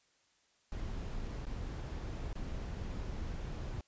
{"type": "noise with dropouts", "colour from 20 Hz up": "brown", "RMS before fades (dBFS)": -40, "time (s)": [0.72, 3.81], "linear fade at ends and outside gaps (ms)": 1, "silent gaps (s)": [[1.454, 1.467], [2.33, 2.354]], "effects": ["white hiss -72 dBFS RMS until 3.87 s", "resampled to 16000 Hz"]}